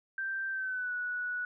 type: tone with pitch glide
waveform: sine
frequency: 1568 to 1471.5 Hz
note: G6 to F#6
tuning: 0 to -10 cents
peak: -32 dBFS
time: 0.18-1.45 s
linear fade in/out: 2 ms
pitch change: -110 cents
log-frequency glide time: 0.5-0.93 s
effects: none